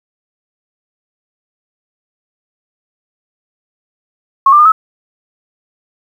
sine tone with pitch steps, 1091 / 1186 / 1214 / 1294 Hz, C#6 / D6 / D#6 / E6, -28 / +17 / -43 / -32 cents, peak -3 dBFS, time 4.46-4.72 s, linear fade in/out 5 ms, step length 65 ms, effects 7-bit

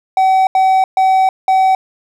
triangle tone bursts at uneven times, 760 Hz, F#5, 46 cents sharp, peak -6 dBFS, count 4, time 0.17-0.47 / 0.55-0.84 / 0.97-1.29 / 1.48-1.75 s, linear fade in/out 2 ms, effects none

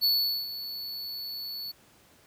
square tone with ADSR envelope, 4435 Hz, C#8, in tune, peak -21 dBFS, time 0.01-1.72 s, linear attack 32 ms, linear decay 420 ms, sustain -14 dB, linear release 14 ms, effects pink hiss -59 dBFS RMS until 2.26 s + high-pass 80 Hz 12 dB/octave

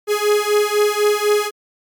45% pulse beating tone pair, 415.3 / 419.3 Hz, G#4 / G#4, 0 / +17 cents, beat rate 4 Hz, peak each -17 dBFS, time 0.07-1.51 s, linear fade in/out 50 ms, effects MP3 96 kbps

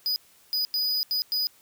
square tone bursts at uneven times, 4958 Hz, D#8, 7 cents flat, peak -24 dBFS, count 5, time 0.06-0.16 / 0.53-0.65 / 0.74-1.03 / 1.11-1.22 / 1.32-1.47 s, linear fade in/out 0 ms, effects white hiss -58 dBFS RMS until 1.61 s

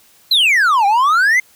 triangle exponential two-way sweep, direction down then up, 4186 to 776 to 2128 Hz, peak -8 dBFS, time 0.31-1.4 s, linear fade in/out 5 ms, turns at 0.86 s, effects white hiss -50 dBFS RMS until 1.55 s

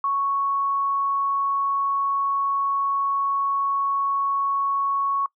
sine tone, 1108.7 Hz, C#6, in tune, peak -20 dBFS, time 0.04-5.26 s, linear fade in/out 2 ms, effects noise-tail reverb RT60 0.1 s tail -23 dB re dry

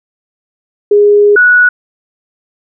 sine tone pair in turn, 412.1 / 1468.6 Hz, G#4 / F#6, -13 / -13 cents, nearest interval octave + minor seventh, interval 2200 cents, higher second, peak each -3 dBFS, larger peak neither, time 0.91-1.36 / 1.36-1.69 s, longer first, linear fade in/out 5 ms, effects none

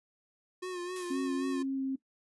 square tone with vibrato, 360 Hz, F#4, 47 cents flat, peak -36 dBFS, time 0.62-1.63 s, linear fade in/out 10 ms, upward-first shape sine, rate 3.8 Hz, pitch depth 47 cents each way
blue noise with exponential decay, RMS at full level -41 dBFS, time 0.96-1.65 s, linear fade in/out 0 ms, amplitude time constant 150 ms
sine tone with pitch glide, 269.5 to 266.9 Hz, C#4 to C4, -49 to +35 cents, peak -30 dBFS, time 1.1-1.96 s, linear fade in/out 10 ms, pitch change -16 cents, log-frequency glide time 1.74-1.82 s
effects noise-tail reverb RT60 0.1 s tail -17 dB re dry + resampled to 24000 Hz

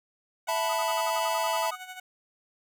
15% pulse tone with tremolo, 740 Hz, F#5, in tune, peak -31 dBFS, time 0.47-2 s, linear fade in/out 5 ms, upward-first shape sine, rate 12 Hz, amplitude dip 65%
square chord, E suspended fourth, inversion none, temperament equal, 659.3 / 880 / 987.8 Hz, E5 / A5 / B5, 0 / 0 / 0 cents, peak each -31 dBFS, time 0.48-1.71 s, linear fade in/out 10 ms
triangle tone bursts, 1244.5 Hz, D#6, in tune, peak -32 dBFS, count 12, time 0.69-1.757 s, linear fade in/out 10 ms, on 44 ms, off 49 ms
effects none

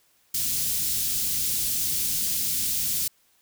white band-stop noise, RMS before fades -26 dBFS, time 0.34-3.08 s, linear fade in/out 5 ms, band 200 to 4200 Hz, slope 12 dB/octave, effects white hiss -64 dBFS RMS until 3.41 s

